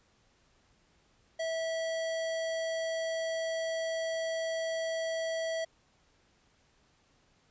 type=tone; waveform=square; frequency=652 Hz; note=E5; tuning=19 cents flat; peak=-32 dBFS; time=1.39-5.65 s; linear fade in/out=10 ms; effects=pink hiss -68 dBFS RMS until 7.5 s + resampled to 16000 Hz